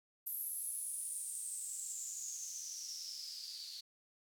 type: noise with band-pass filter sweep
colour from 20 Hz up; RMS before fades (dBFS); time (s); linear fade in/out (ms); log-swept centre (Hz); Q
blue; -44; 0.26-3.81; 10; 12000 to 4300; 9.8
effects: none